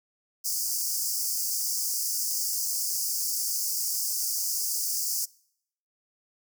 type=high-pass noise; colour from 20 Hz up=pink; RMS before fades=-29 dBFS; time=0.44-5.26 s; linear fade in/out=20 ms; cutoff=4800 Hz; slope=96 dB/octave; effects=noise-tail reverb RT60 0.7 s tail -24 dB re dry